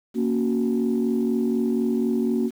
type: chord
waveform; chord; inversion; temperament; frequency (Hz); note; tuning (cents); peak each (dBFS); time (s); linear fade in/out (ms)
sine; F# major; first; equal; 233.1 / 277.2 / 370; A#3 / C#4 / F#4; 0 / 0 / 0; -21 / -26 / -25; 0.14-2.51; 50
effects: tanh soft clip ceiling -13 dBFS + 8-bit